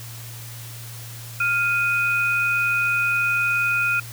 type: tone pair together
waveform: sine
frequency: 1401 / 2491 Hz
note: F6 / D#7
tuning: +5 / +1 cents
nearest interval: minor seventh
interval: 996 cents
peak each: -21 dBFS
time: 1.4-4 s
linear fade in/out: 5 ms
effects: added 116 Hz sine -36 dBFS peak until 4.12 s + white hiss -40 dBFS RMS until 4.12 s